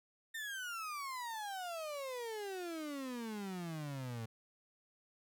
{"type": "exponential sweep", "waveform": "35% pulse", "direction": "down", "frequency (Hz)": [1832, 110], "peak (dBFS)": -39, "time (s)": [0.34, 4.26], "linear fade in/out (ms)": 10, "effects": []}